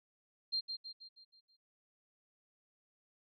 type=tone with echo; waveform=sine; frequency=4186 Hz; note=C8; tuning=in tune; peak=-32 dBFS; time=0.52-0.61 s; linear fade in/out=20 ms; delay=160 ms; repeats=6; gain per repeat=-6 dB; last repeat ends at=1.57 s; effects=none